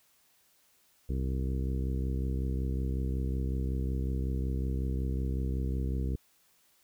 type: harmonic tone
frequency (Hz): 65.41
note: C2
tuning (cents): 0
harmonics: 1 / 2 / 3 / 4 / 5 / 6 / 7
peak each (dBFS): -30 / -36 / -40 / -42 / -44 / -46 / -47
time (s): 1.09-6.16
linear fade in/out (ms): 5
effects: white hiss -67 dBFS RMS until 6.83 s